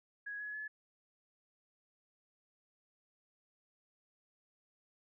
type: tone with pitch steps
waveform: sine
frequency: 1664 / 1689.2 / 1714.7 Hz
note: G#6 / G#6 / A6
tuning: +3 / +29 / -45 cents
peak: -40 dBFS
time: 0.26-0.68 s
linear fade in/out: 10 ms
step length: 140 ms
effects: none